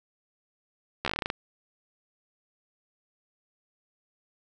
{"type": "slowing click train", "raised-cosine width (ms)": 0.3, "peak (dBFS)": -12, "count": 11, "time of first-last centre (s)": [1.05, 1.301], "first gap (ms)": 13, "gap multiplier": 1.14, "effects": []}